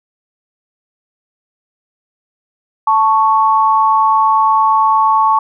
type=tone pair together; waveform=sine; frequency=880 / 1108.7 Hz; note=A5 / C#6; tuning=0 / 0 cents; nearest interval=major third; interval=400 cents; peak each=-11 dBFS; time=2.87-5.39 s; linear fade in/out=5 ms; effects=none